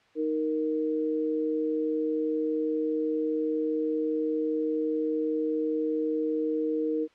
sine tone pair together, 311.2 / 466.2 Hz, D#4 / A#4, 0 / 0 cents, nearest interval perfect fifth, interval 700 cents, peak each -28 dBFS, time 0.15-7.08 s, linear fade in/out 50 ms, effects white hiss -62 dBFS RMS until 7.14 s + low-pass 3000 Hz 12 dB/octave

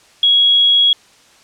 sine tone, 3322 Hz, G#7, in tune, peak -8 dBFS, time 0.23-0.93 s, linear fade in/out 2 ms, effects white hiss -48 dBFS RMS until 1.43 s + low-pass 7000 Hz 12 dB/octave

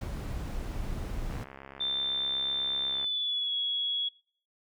brown noise, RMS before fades -35 dBFS, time 0.01-1.44 s, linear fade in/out 5 ms
click train, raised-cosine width 0.5 ms, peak -29 dBFS, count 119, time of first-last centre 1.31-3.043 s, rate 68.1 Hz
sine tone with pitch glide, 3567 to 3347 Hz, A7 to G#7, +23 to +13 cents, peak -28 dBFS, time 1.8-4.09 s, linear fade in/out 10 ms, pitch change -110 cents, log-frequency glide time 2.88-3.54 s
effects noise-tail reverb RT60 0.5 s tail -21 dB re dry

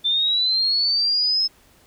sine linear sweep, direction up, 3538 to 5210 Hz, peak -17 dBFS, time 0.04-1.48 s, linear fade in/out 20 ms, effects pink hiss -55 dBFS RMS until 1.86 s

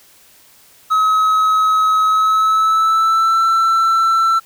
triangle tone with pitch glide, 1279 to 1337.2 Hz, D#6 to E6, +47 to +24 cents, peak -9 dBFS, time 0.9-4.4 s, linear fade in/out 20 ms, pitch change +77 cents, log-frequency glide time 2.07-3.41 s, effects white hiss -48 dBFS RMS until 4.45 s

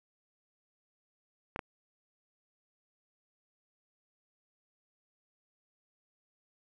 clicks, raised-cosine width 0.5 ms, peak -20 dBFS, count 2, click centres 1.561 / 1.592 s, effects none

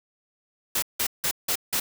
white noise bursts, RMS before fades -25 dBFS, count 5, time 0.75-1.8 s, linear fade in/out 5 ms, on 74 ms, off 170 ms, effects none

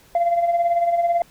sine tone with tremolo, 688 Hz, F5, 26 cents flat, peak -12 dBFS, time 0.15-1.22 s, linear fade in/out 2 ms, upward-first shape sine, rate 18 Hz, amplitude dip 60%, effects tanh soft clip ceiling -13 dBFS + pink hiss -52 dBFS RMS until 1.3 s

